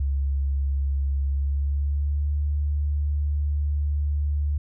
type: tone with pitch glide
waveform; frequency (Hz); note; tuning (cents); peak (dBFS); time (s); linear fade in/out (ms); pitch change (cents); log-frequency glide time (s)
sine; 69.1 to 73.04; C#2 to D2; -5 to -9; -21; 0-4.58; 5; +96; 1.27-2.32
effects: none